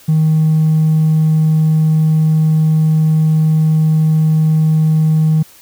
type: tone with hard clipping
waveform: sine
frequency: 157 Hz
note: D#3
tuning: 16 cents sharp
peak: -9 dBFS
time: 0.08-5.43 s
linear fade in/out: 10 ms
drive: 1 dB
effects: white hiss -43 dBFS RMS until 5.61 s